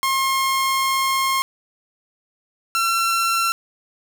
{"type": "tone pair in turn", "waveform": "sawtooth", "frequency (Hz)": [1071, 1354.1], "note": ["C6", "E6"], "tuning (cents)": [40, 46], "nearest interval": "major third", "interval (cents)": 406, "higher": "second", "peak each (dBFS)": -14, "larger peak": "neither", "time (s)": [[0.03, 1.42], [2.75, 3.52]], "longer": "first", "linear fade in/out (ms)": 0, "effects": ["7-bit"]}